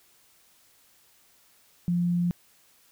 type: tone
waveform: sine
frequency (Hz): 174.61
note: F3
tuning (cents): 0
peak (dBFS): -22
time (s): 1.88-2.31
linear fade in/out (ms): 0
effects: white hiss -61 dBFS RMS until 2.91 s